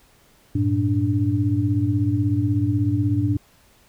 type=tone cluster; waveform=sine; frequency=98.4 / 114.7 / 292.1 Hz; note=G2 / A#2 / D4; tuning=+7 / -28 / -9 cents; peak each=-22 dBFS; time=0.55-3.37 s; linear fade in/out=5 ms; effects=pink hiss -56 dBFS RMS until 3.88 s